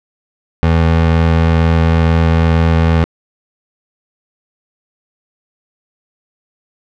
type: tone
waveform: 25% pulse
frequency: 82.2 Hz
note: E2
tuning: 4 cents flat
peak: -5 dBFS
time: 0.63-3.04 s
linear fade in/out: 0 ms
effects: low-pass 3000 Hz 12 dB/octave